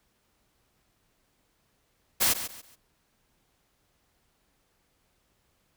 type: noise with echo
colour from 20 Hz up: white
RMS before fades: -23 dBFS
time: 2.2-2.34 s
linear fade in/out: 20 ms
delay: 140 ms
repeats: 3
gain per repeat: -11 dB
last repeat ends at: 2.76 s
effects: pink hiss -71 dBFS RMS until 5.76 s